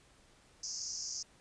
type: band-pass noise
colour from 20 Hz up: pink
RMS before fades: -41 dBFS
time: 0.63-1.23 s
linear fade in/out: 5 ms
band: 4900 to 6800 Hz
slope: 96 dB/octave
effects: pink hiss -64 dBFS RMS until 1.4 s + resampled to 22050 Hz